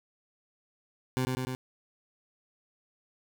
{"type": "tone with echo", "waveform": "20% pulse", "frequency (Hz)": 128.7, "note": "C3", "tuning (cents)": -28, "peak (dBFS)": -22, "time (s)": [1.17, 1.25], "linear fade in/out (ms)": 0, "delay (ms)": 100, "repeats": 3, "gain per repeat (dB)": -2, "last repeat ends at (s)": 1.55, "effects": []}